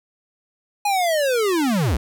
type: linear sweep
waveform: square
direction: down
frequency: 835 to 51.1 Hz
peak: -18 dBFS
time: 0.85-1.97 s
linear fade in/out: 5 ms
effects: none